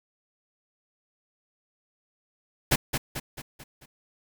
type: noise with echo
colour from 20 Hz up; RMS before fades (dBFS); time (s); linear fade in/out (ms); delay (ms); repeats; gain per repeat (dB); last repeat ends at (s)
pink; -21; 2.71-2.76; 10; 220; 5; -6; 3.86
effects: none

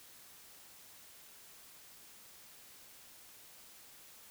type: silence
effects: white hiss -57 dBFS RMS until 4.3 s

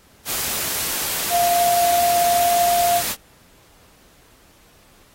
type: tone in noise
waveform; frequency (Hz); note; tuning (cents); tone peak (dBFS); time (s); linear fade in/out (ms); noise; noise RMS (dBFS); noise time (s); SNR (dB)
sine; 698.5; F5; 0; -15; 1.3-3.02; 50; white; -24; 0.25-3.16; +6
effects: pink hiss -53 dBFS RMS until 5.14 s + AAC 48 kbps

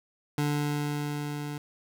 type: tone with level ramp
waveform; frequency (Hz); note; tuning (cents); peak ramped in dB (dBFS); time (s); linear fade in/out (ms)
25% pulse; 146.83; D3; 0; -21 to -30; 0.38-1.58; 2
effects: none

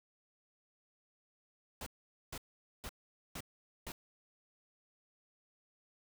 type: noise bursts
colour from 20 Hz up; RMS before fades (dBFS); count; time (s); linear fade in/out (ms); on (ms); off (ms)
pink; -44; 5; 1.81-3.92; 2; 54; 460
effects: none

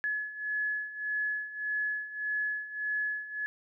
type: beating tone pair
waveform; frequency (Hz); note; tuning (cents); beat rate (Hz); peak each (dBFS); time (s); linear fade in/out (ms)
sine; 1702 / 1703.7; G#6 / G#6; +42 / +44; 1.7; -36 / -32; 0.04-3.46; 0
effects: none

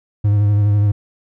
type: tone with vibrato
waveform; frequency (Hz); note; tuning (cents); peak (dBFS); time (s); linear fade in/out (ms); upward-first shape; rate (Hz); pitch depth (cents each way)
triangle; 103.1; G#2; -12; -9; 0.24-0.92; 10; sine; 12; 29
effects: none

